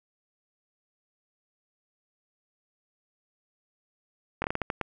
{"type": "slowing click train", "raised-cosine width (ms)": 0.5, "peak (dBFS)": -13, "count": 8, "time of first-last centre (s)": [4.42, 4.813], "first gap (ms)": 21, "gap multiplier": 1.32, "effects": []}